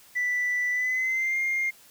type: tone with pitch glide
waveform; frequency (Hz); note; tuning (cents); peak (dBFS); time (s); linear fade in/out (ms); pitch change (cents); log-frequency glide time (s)
sine; 1976 to 2118; B6 to C7; 0 to +21; -22; 0.15-1.71; 20; +121; 0.71-1.38
effects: tanh soft clip ceiling -21 dBFS + white hiss -54 dBFS RMS until 1.9 s